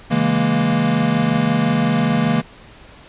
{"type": "chord", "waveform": "square", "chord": "A# half-diminished seventh", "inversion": "first", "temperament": "equal", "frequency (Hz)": [138.59, 164.81, 207.7, 233.1], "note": ["C#3", "E3", "G#3", "A#3"], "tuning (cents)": [0, 0, 0, 0], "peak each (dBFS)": [-24, -21, -22, -19], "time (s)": [0.1, 2.42], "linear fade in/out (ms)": 20, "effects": ["pink hiss -43 dBFS RMS until 3.08 s", "resampled to 8000 Hz"]}